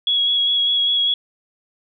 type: tone with vibrato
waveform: sine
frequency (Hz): 3337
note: G#7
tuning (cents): +8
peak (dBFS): -15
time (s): 0.07-1.14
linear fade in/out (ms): 2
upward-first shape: square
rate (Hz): 5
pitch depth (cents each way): 12
effects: none